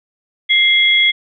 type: tone pair together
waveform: sine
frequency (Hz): 2100 / 3334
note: C7 / G#7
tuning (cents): +6 / +6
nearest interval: minor sixth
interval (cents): 800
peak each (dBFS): -12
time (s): 0.49-1.12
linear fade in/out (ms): 20
effects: none